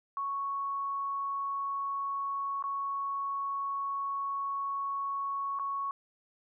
sine tone with dropouts, 1108.7 Hz, C#6, in tune, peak -31 dBFS, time 0.17-5.91 s, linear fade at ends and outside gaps 1 ms, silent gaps 2.625-2.639 / 5.589-5.596 s, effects none

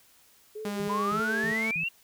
sine tone with vibrato, 415.3 Hz, G#4, in tune, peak -35 dBFS, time 0.55-1.54 s, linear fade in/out 10 ms, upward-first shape sine, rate 3.2 Hz, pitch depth 82 cents each way
sawtooth tone with pitch glide, 203.5 to 221.9 Hz, G#3 to A3, -35 to +15 cents, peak -27 dBFS, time 0.65-1.71 s, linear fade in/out 2 ms, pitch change +150 cents, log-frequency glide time 1.1-1.21 s
sine tone bursts, 164.81 Hz, E3, in tune, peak -36 dBFS, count 4, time 0.8-1.836 s, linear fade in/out 0 ms, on 79 ms, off 240 ms
sine exponential sweep, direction up, 987.8 to 2809 Hz, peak -27 dBFS, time 0.89-1.89 s, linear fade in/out 10 ms
effects white hiss -60 dBFS RMS until 2.03 s

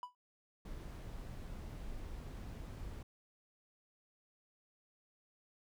triangle tone with exponential decay, 989 Hz, B5, 2 cents sharp, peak -36 dBFS, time 0.03-0.15 s, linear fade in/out 1 ms, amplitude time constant 24 ms
brown noise, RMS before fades -46 dBFS, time 0.65-3.03 s, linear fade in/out 5 ms
effects none

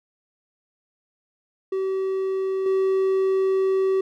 triangle tone with level steps, 382.5 Hz, G4, 42 cents flat, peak -20 / -16 dBFS, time 1.72-4.01 s, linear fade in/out 5 ms, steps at 2.66 s, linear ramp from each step 2 ms, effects none

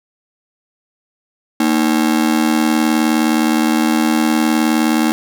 45% pulse ring-modulated tone, 270.8 Hz, C#4, 40 cents flat, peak -9 dBFS, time 1.6-5.12 s, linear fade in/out 0 ms, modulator 39.7 Hz, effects none

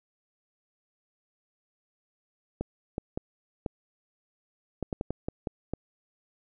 clicks, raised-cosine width 2 ms, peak -17 dBFS, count 11, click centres 2.61 / 2.981 / 3.175 / 3.662 / 4.827 / 4.928 / 5.011 / 5.106 / 5.285 / 5.472 / 5.736 s, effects none

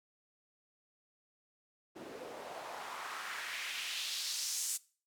white noise with band-pass filter sweep, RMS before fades -41 dBFS, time 1.95-4.78 s, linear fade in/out 20 ms, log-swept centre 330 to 8100 Hz, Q 1.8, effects noise-tail reverb RT60 0.4 s tail -21 dB re dry

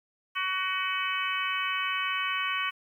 harmonic tone with a mistuned harmonic, 375.4 Hz, F#4, 25 cents sharp, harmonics 3 / 4 / 5 / 6 / 7 / 8, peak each -32 / -35 / -37 / -35 / -35 / -34 dBFS, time 0.35-2.71 s, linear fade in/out 20 ms, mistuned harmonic 7, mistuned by -37 cents, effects 10-bit

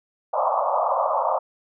pink band-pass noise, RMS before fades -22 dBFS, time 0.33-1.39 s, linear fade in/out 10 ms, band 540 to 1200 Hz, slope 96 dB/octave, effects none

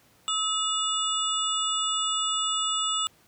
sine tone cluster, 1286 / 2882 / 3520 / 7800 Hz, E6 / F#7 / A7 / B8, -43 / -46 / 0 / -23 cents, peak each -30 dBFS, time 0.28-3.07 s, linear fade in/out 0 ms, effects pink hiss -60 dBFS RMS until 3.27 s + high-pass 80 Hz 12 dB/octave

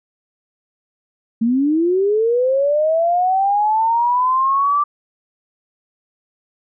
sine linear sweep, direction up, 220 to 1177 Hz, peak -13 dBFS, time 1.41-4.84 s, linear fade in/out 10 ms, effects none

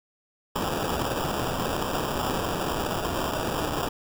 violet noise with sample-and-hold, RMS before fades -28 dBFS, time 0.55-3.89 s, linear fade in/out 10 ms, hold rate 2100 Hz, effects none

